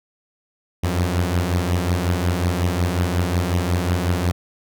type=beating tone pair; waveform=sawtooth; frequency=86.9 / 92.4 Hz; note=F2 / F#2; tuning=-8 / -2 cents; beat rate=5.5 Hz; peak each=-16 / -19 dBFS; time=0.83-4.32 s; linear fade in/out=10 ms; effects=none